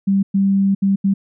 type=tone bursts at uneven times; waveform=sine; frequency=196 Hz; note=G3; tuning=in tune; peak=-12 dBFS; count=4; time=0.07-0.23 / 0.34-0.75 / 0.82-0.96 / 1.04-1.14 s; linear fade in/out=10 ms; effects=none